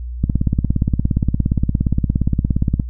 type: click train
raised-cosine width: 5 ms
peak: -3 dBFS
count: 45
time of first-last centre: 0.24-2.798 s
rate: 17.2 Hz
effects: noise-tail reverb RT60 0.1 s tail -23 dB re dry + added 60 Hz sine -24 dBFS peak until 2.89 s